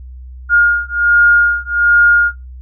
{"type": "beating tone pair", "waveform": "sine", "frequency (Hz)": [1420, 1421.3], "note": ["F6", "F6"], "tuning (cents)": [28, 30], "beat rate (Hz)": 1.3, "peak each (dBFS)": -11, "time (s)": [0.49, 2.32], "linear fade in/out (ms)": 50, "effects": ["noise-tail reverb RT60 0.2 s tail -18 dB re dry", "added 63 Hz sine -29 dBFS peak until 2.61 s"]}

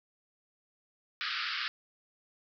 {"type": "band-pass noise", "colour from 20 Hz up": "pink", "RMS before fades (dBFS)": -35, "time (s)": [1.21, 1.68], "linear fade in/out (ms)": 0, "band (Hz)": [1200, 5100], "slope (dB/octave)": 96, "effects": []}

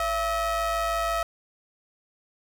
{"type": "ring-modulated tone", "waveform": "square", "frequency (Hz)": 310, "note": "D#4", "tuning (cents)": -6, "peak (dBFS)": -22, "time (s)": [0, 1.23], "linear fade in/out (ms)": 2, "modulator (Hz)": 983, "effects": []}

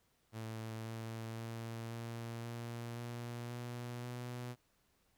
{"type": "tone with pitch steps", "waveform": "sawtooth", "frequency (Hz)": [111.6, 113.09, 114.61, 116.14, 117.69, 119.26, 120.86, 122.48], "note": ["A2", "A2", "A#2", "A#2", "A#2", "A#2", "B2", "B2"], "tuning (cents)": [25, 48, -29, -6, 17, 40, -37, -14], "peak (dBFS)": -38, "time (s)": [0.32, 4.56], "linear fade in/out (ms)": 50, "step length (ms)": 530, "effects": ["pink hiss -75 dBFS RMS until 5.17 s"]}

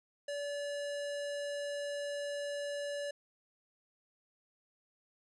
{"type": "tone", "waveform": "square", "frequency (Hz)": 575, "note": "D5", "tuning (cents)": -37, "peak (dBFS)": -37, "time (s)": [0.28, 3.11], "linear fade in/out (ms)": 5, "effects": ["resampled to 22050 Hz"]}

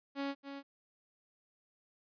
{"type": "tone with echo", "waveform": "sawtooth", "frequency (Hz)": 278.2, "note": "C#4", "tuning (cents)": 6, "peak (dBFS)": -31, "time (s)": [0.15, 0.35], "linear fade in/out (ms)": 50, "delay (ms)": 280, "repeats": 1, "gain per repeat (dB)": -8, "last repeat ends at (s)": 0.63, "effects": ["resampled to 11025 Hz"]}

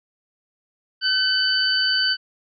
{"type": "tone cluster", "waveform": "sine", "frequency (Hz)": [1525, 2997, 4578], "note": ["G6", "F#7", "D8"], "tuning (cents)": [-48, 22, -45], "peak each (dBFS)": [-22, -23, -21], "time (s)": [1.01, 2.17], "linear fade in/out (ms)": 50, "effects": []}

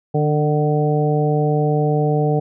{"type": "harmonic tone with a mistuned harmonic", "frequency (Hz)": 150, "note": "D3", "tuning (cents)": 37, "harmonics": [1, 2, 3, 4, 5], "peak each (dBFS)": [-17, -25, -20, -26, -24], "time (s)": [0.14, 2.4], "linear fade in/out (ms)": 10, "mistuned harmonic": 2, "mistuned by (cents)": -29, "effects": []}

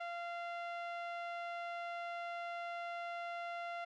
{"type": "tone with low-pass filter", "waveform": "sawtooth", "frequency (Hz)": 690, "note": "F5", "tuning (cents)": -21, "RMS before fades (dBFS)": -43, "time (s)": [0, 3.85], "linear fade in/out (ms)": 10, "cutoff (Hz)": 2400, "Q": 1.1, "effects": []}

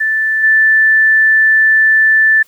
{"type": "tone with level steps", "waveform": "sine", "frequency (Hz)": 1760, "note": "A6", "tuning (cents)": 0, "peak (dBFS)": [-11, -6], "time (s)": [0, 2.43], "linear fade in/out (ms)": 10, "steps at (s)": 0.43, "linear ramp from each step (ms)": 10, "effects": ["white hiss -50 dBFS RMS until 2.47 s"]}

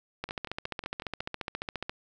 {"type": "two click trains", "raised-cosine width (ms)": 0.3, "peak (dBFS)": [-17, -24], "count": [25, 6], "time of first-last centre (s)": [[0.24, 1.895], [0.29, 1.204]], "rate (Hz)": [14.5, 5.47], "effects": []}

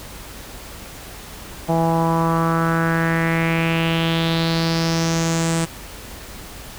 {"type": "tone with low-pass filter sweep", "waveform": "sawtooth", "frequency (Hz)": 164.81, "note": "E3", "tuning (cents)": 0, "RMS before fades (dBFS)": -19, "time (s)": [1.68, 5.66], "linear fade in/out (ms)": 20, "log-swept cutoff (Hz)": [760, 8500], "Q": 4, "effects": ["added 50 Hz sine -42 dBFS peak until 6.78 s", "pink hiss -37 dBFS RMS until 6.78 s"]}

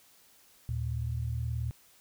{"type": "tone pair together", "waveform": "sine", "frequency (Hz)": [78.02, 116.9], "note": ["D#2", "A#2"], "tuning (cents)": [5, 5], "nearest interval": "perfect fifth", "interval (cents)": 700, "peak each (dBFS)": [-34, -32], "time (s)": [0.69, 1.71], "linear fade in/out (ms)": 0, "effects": ["white hiss -61 dBFS RMS until 2 s"]}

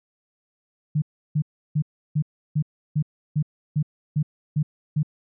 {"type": "tone bursts", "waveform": "sine", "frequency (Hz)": 151, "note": "D3", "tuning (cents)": 48, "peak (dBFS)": -18, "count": 11, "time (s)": [0.95, 5.031], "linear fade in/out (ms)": 10, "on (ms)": 71, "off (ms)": 330, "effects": []}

